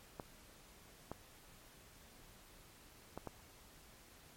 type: clicks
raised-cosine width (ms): 1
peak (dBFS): -29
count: 4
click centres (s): 0.198 / 1.116 / 3.176 / 3.273
effects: pink hiss -61 dBFS RMS until 4.36 s + MP3 64 kbps

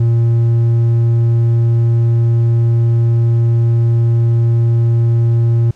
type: tone with hard clipping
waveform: sine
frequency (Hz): 116.54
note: A#2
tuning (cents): 0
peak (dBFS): -10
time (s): 0-5.71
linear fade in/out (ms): 5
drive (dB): 3
effects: pink hiss -51 dBFS RMS until 5.75 s + low-pass 8000 Hz 12 dB/octave

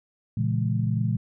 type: chord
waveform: sine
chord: A# half-diminished seventh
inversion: none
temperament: just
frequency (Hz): 116.54 / 139.85 / 167.82 / 209.8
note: A#2 / C#3 / E3 / G#3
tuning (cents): 0 / +16 / +31 / +18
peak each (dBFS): -24 / -30 / -29 / -30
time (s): 0.37-1.17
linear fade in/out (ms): 5
effects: none

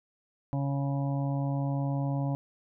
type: harmonic tone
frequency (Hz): 139.1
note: C#3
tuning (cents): +6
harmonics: 1 / 2 / 4 / 5 / 6 / 7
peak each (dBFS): -28 / -34 / -40 / -42 / -44 / -45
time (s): 0.53-2.35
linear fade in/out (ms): 0
effects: none

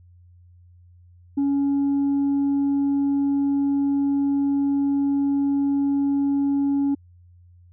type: tone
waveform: sine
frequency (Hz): 280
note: C#4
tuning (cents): +18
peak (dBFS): -16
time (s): 1.37-6.95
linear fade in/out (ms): 10
effects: tanh soft clip ceiling -17 dBFS + added 88 Hz sine -48 dBFS peak until 7.72 s

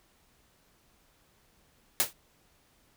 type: noise with exponential decay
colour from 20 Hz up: white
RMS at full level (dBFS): -21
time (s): 2-2.13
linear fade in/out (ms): 0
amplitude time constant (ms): 28
effects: pink hiss -66 dBFS RMS until 2.96 s

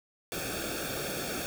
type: noise with comb filter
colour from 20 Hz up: pink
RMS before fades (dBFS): -35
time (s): 0.32-1.46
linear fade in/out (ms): 0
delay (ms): 1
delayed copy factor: -0.8
effects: none

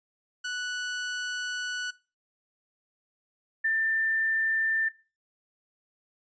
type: tone pair in turn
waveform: sawtooth / sine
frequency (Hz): 1480 / 1786.1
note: F#6 / A6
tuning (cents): 0 / +25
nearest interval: minor third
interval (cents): 325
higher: second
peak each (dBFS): -27 / -23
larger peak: second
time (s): 0.44-1.91 / 3.64-4.89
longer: first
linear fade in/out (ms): 10
effects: noise-tail reverb RT60 0.3 s tail -20 dB re dry + resampled to 16000 Hz

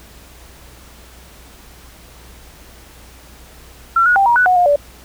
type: tone with pitch steps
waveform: sine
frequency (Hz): 1357 / 1453 / 786 / 951 / 1484 / 732 / 711 / 578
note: E6 / F#6 / G5 / A#5 / F#6 / F#5 / F5 / D5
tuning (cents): +50 / -32 / +4 / +34 / +5 / -19 / +31 / -28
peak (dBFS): -9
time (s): 3.96-4.76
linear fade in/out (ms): 5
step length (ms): 100
effects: added 60 Hz sine -43 dBFS peak until 5.04 s + pink hiss -43 dBFS RMS until 5.04 s

